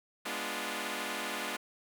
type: chord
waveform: 5% pulse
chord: G# diminished seventh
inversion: none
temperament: equal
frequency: 207.7 / 246.9 / 293.7 / 349.2 Hz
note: G#3 / B3 / D4 / F4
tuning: 0 / 0 / 0 / 0 cents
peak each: -29 dBFS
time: 0.25-1.57 s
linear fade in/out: 10 ms
effects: none